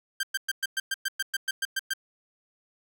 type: tone bursts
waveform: sawtooth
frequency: 1575 Hz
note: G6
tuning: 8 cents sharp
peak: -22 dBFS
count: 13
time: 0.2-1.936 s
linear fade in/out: 5 ms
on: 32 ms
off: 110 ms
effects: none